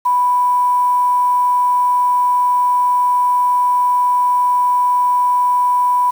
sine tone with quantisation, 987.8 Hz, B5, in tune, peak -11 dBFS, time 0.05-6.11 s, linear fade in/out 10 ms, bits 6, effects none

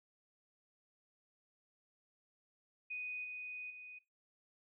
sine tone with level steps, 2489 Hz, D#7, in tune, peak -40 / -43 / -49 dBFS, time 2.9-3.99 s, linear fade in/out 10 ms, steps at 3.24 / 3.7 s, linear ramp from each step 5 ms, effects noise-tail reverb RT60 0.2 s tail -18 dB re dry

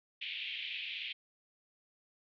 pink band-pass noise, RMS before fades -41 dBFS, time 0.21-1.13 s, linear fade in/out 10 ms, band 2300 to 3500 Hz, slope 48 dB/octave, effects none

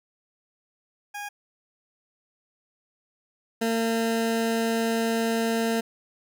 20% pulse tone pair in turn, 820 / 227.5 Hz, G#5 / A#3, -22 / -42 cents, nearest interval octave + minor seventh, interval 2220 cents, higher first, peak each -28 / -18 dBFS, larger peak second, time 1.14-1.29 / 3.61-5.81 s, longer second, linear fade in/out 10 ms, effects none

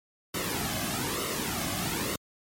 pink noise with flanger, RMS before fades -31 dBFS, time 0.34-2.16 s, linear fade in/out 5 ms, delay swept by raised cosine 1.2 to 2.19 ms, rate 1.1 Hz, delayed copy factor -0.7, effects high-pass 60 Hz 12 dB/octave + MP3 64 kbps

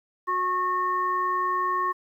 harmonic tone, 365.1 Hz, F#4, 23 cents flat, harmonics 1 / 3 / 5, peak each -34 / -23 / -34 dBFS, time 0.27-1.93 s, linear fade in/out 20 ms, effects 10-bit

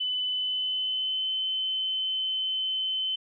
sine tone with pitch glide, 3006 to 3059 Hz, F#7 to G7, +27 to -43 cents, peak -26 dBFS, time 0-3.16 s, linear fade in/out 10 ms, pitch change +30 cents, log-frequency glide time 0.24-1.32 s, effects none

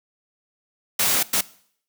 white noise bursts at uneven times, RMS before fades -20 dBFS, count 2, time 0.99-1.23 / 1.33-1.41 s, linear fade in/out 5 ms, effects noise-tail reverb RT60 0.6 s tail -20 dB re dry + high-pass 100 Hz 12 dB/octave

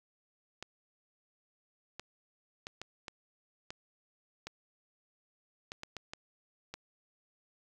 clicks, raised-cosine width 0.2 ms, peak -24 dBFS, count 12, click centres 0.626 / 1.996 / 2.669 / 2.816 / 3.082 / 3.705 / 4.47 / 5.719 / 5.834 / 5.967 / 6.135 / 6.74 s, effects 9-bit

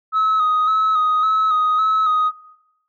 sine tone with vibrato, 1271 Hz, D#6, 36 cents sharp, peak -12 dBFS, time 0.12-2.32 s, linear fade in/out 50 ms, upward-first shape square, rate 1.8 Hz, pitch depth 28 cents each way, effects noise-tail reverb RT60 0.9 s tail -22 dB re dry + tanh soft clip ceiling -12 dBFS

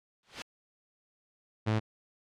white noise with exponential growth, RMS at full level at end -31 dBFS, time 0.23-0.42 s, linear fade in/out 2 ms, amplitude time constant 40 ms
sawtooth tone, 108.9 Hz, A2, 17 cents flat, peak -22 dBFS, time 1.66-1.8 s, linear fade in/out 20 ms
effects low-pass 4000 Hz 12 dB/octave + AAC 48 kbps

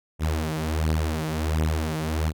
sawtooth beating tone pair, 77.78 / 79.18 Hz, D#2 / D#2, 0 / +31 cents, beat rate 1.4 Hz, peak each -22 dBFS, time 0.19-2.33 s, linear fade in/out 50 ms, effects none

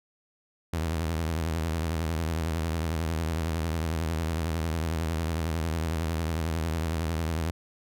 sawtooth tone with vibrato, 81.1 Hz, E2, 28 cents flat, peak -23 dBFS, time 0.73-7.51 s, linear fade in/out 5 ms, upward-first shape triangle, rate 11 Hz, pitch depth 120 cents each way, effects none

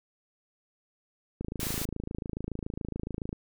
click train, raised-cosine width 3 ms, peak -21 dBFS, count 53, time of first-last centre 1.41-3.329 s, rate 27.1 Hz
white noise, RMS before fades -35 dBFS, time 1.6-1.85 s, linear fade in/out 0 ms
effects none

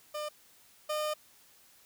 30% pulse tone pair in turn, 601 / 608 Hz, D5 / D#5, +40 / -40 cents, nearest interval unison, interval 20 cents, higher second, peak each -32 / -28 dBFS, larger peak second, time 0.14-0.29 / 0.89-1.14 s, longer second, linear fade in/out 10 ms, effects white hiss -61 dBFS RMS until 1.85 s

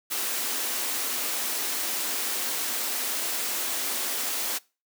white high-pass noise, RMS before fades -29 dBFS, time 0.1-4.59 s, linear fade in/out 20 ms, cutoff 220 Hz, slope 96 dB/octave, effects noise-tail reverb RT60 0.3 s tail -23 dB re dry

